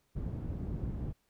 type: low-pass noise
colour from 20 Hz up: white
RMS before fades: -37 dBFS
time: 0.15-1.13 s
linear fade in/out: 20 ms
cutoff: 150 Hz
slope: 12 dB/octave
effects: pink hiss -75 dBFS RMS until 1.29 s